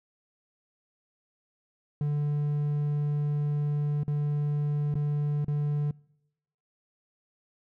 triangle tone with dropouts, 146.9 Hz, D3, 1 cent sharp, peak -23 dBFS, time 2.01-5.91 s, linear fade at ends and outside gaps 2 ms, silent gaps 4.034-4.079 / 4.942-4.953 / 5.446-5.481 s, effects noise-tail reverb RT60 0.9 s tail -26 dB re dry

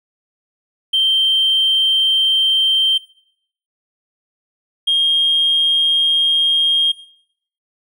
triangle tone pair in turn, 3136 / 3232 Hz, G7 / G#7, 0 / -48 cents, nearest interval minor second, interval 52 cents, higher second, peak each -9 dBFS, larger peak neither, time 0.93-2.98 / 4.87-6.92 s, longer neither, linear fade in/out 10 ms, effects noise-tail reverb RT60 0.7 s tail -22 dB re dry + tanh soft clip ceiling -9 dBFS

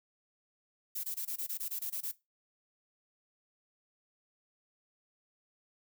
violet noise bursts, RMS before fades -37 dBFS, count 11, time 0.95-2.117 s, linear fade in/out 10 ms, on 87 ms, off 21 ms, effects noise-tail reverb RT60 0.2 s tail -17 dB re dry

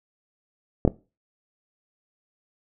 clicks, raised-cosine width 2 ms, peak -4 dBFS, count 2, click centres 0.851 / 0.877 s, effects noise-tail reverb RT60 0.3 s tail -21 dB re dry

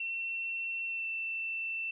sine tone with pitch glide, 2707 to 2677 Hz, E7 to E7, +45 to +26 cents, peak -33 dBFS, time 0-1.91 s, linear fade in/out 5 ms, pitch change -19 cents, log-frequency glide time 0.9-1.06 s, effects none

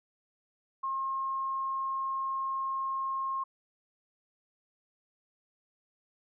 sine tone, 1072 Hz, C6, 42 cents sharp, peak -30 dBFS, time 0.83-3.44 s, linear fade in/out 10 ms, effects none

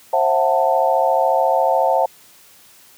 sine chord, F# half-diminished seventh, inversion second, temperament just, 532.8 / 666 / 740 / 888 Hz, C5 / E5 / F#5 / A5, +31 / +18 / 0 / +16 cents, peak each -19 dBFS, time 0.13-2.06 s, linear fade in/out 5 ms, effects white hiss -48 dBFS RMS until 2.97 s + high-pass 60 Hz 12 dB/octave

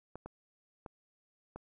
clicks, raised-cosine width 1 ms, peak -30 dBFS, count 4, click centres 0.156 / 0.26 / 0.862 / 1.56 s, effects none

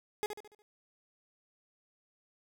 30% pulse tone with echo, 420 Hz, G#4, 19 cents sharp, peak -28 dBFS, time 0.23-0.26 s, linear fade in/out 0 ms, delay 72 ms, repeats 5, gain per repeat -7 dB, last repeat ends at 0.62 s, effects none

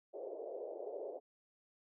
white band-pass noise, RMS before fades -45 dBFS, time 0.13-1.2 s, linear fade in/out 20 ms, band 380 to 630 Hz, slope 48 dB/octave, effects none

